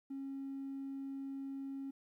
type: tone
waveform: triangle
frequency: 272.6 Hz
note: C#4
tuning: 29 cents flat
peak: -37 dBFS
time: 0.1-1.91 s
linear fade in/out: 10 ms
effects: tanh soft clip ceiling -37 dBFS + 13-bit